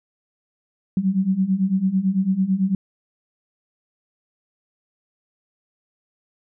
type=beating tone pair; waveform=sine; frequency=185 / 194 Hz; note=F#3 / G3; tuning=0 / -18 cents; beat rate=9 Hz; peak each=-22 / -19 dBFS; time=0.97-2.75 s; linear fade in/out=2 ms; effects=none